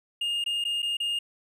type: tone with dropouts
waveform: triangle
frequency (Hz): 2833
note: F7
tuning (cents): +24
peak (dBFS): -24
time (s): 0.21-1.19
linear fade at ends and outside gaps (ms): 5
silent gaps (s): 0.441-0.461 / 0.641-0.65 / 0.821-0.827 / 0.97-1.001
effects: resampled to 32000 Hz